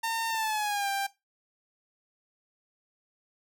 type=tone with pitch glide; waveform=sawtooth; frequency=909 to 791.3 Hz; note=A#5 to G5; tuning=-44 to +16 cents; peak=-24 dBFS; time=0.03-1.07 s; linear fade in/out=10 ms; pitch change=-240 cents; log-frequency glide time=0.29-0.89 s; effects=noise-tail reverb RT60 0.2 s tail -18 dB re dry